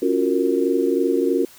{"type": "chord", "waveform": "sine", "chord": "Gb major seventh", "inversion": "second", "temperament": "just", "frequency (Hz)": [277.5, 346.9, 370, 462.5], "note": ["Db4", "F4", "Gb4", "Bb4"], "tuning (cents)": [2, -12, 0, -14], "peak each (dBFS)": -22, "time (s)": [0.02, 1.45], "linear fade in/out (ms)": 5, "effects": ["white hiss -47 dBFS RMS until 1.58 s"]}